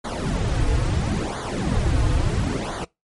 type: noise with flanger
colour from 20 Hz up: brown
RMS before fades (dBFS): -22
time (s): 0.04-2.85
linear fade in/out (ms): 10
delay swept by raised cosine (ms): 0.37 to 5.27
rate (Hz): 0.74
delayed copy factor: -0.9
effects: noise-tail reverb RT60 0.2 s tail -24 dB re dry + MP3 48 kbps